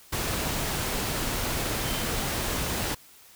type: tone in noise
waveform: sine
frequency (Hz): 3100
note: G7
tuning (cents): -20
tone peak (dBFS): -38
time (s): 1.84-2.04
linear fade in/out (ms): 10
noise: pink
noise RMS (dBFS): -29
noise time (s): 0.12-2.95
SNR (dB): -12
effects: white hiss -53 dBFS RMS until 3.35 s